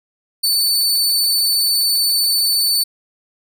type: tone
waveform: sawtooth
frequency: 4507 Hz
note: C#8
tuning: 28 cents sharp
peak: -11 dBFS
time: 0.43-2.84 s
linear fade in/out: 10 ms
effects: none

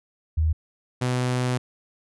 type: tone pair in turn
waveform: sine / sawtooth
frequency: 79 / 125.4 Hz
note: D#2 / B2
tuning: +27 / +27 cents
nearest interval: minor sixth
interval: 800 cents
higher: second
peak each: -18 dBFS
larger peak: neither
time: 0.37-0.53 / 1.01-1.58 s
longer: second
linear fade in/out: 10 ms
effects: resampled to 24000 Hz

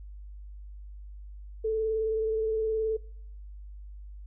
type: tone with vibrato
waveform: sine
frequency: 440 Hz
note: A4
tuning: in tune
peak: -25 dBFS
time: 1.64-2.97 s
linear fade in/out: 10 ms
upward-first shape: sine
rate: 19 Hz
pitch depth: 21 cents each way
effects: noise-tail reverb RT60 0.6 s tail -22 dB re dry + added 50 Hz sine -41 dBFS peak until 4.26 s

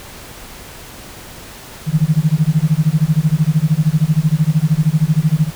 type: tone with tremolo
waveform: sine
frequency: 155.56 Hz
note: D#3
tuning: in tune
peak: -7 dBFS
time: 1.86-5.51 s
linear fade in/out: 50 ms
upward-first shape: sine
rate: 13 Hz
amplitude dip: 100%
effects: pink hiss -35 dBFS RMS until 5.55 s

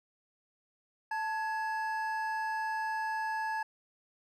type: tone pair together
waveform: triangle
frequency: 880 / 1676.2 Hz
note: A5 / G#6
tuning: 0 / +16 cents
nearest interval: major seventh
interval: 1116 cents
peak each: -31 / -35 dBFS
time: 1.11-3.63 s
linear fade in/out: 5 ms
effects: none

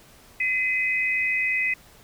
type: tone pair together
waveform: sine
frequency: 2032 / 2523 Hz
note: B6 / D#7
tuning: +49 / +23 cents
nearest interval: major third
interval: 374 cents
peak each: -24 dBFS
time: 0.4-1.74 s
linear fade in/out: 5 ms
effects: pink hiss -52 dBFS RMS until 2.03 s

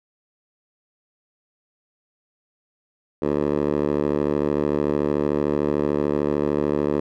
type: tone with band-pass filter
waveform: 10% pulse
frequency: 73.42 Hz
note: D2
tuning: in tune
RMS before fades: -22 dBFS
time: 3.22-7 s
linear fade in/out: 5 ms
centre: 440 Hz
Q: 1.3
effects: none

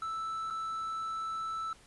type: tone with dropouts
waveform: triangle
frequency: 1318.5 Hz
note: E6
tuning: in tune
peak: -32 dBFS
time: 0.02-1.73 s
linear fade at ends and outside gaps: 2 ms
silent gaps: 0.502-0.507 s
effects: pink hiss -59 dBFS RMS until 1.86 s + resampled to 24000 Hz

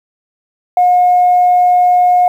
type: tone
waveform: sine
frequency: 719 Hz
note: F#5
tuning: 50 cents flat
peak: -5 dBFS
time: 0.77-2.28 s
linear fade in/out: 2 ms
effects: tanh soft clip ceiling -2 dBFS + 7-bit

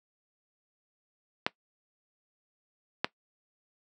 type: clicks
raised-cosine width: 0.3 ms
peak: -9 dBFS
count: 2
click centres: 1.465 / 3.045 s
effects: noise-tail reverb RT60 0.1 s tail -19 dB re dry + high-pass 200 Hz 12 dB/octave

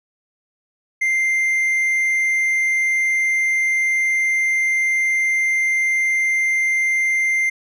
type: tone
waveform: triangle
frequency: 2093 Hz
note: C7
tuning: in tune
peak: -14 dBFS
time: 1.01-7.5 s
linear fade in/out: 10 ms
effects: resampled to 32000 Hz

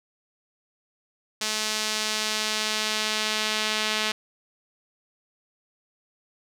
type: tone with band-pass filter sweep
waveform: sawtooth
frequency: 215.4 Hz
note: A3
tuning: 37 cents flat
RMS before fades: -27 dBFS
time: 1.41-4.12 s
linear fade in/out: 5 ms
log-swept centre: 5300 to 3500 Hz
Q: 1.1
effects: none

